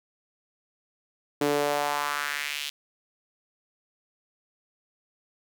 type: tone with high-pass filter sweep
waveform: sawtooth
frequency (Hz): 145.4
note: D3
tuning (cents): -17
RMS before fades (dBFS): -28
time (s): 1.41-2.7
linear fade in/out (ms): 5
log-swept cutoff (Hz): 340 to 3300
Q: 2.3
effects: none